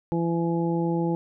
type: harmonic tone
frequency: 168.3 Hz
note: E3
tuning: 36 cents sharp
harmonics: 1 / 2 / 3 / 4 / 5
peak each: -25 / -26 / -32 / -43 / -33 dBFS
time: 0.12-1.15 s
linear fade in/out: 0 ms
effects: none